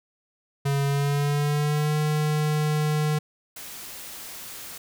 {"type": "tone with pitch glide", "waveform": "square", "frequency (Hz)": [140, 151.79], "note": ["C#3", "D#3"], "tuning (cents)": [18, -43], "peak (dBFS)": -22, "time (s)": [0.65, 3.19], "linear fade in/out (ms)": 10, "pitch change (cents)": 139, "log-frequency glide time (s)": [0.85, 1.97]}
{"type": "noise", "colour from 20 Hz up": "white", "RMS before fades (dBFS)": -39, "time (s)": [3.56, 4.78], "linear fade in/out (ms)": 5}
{"effects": []}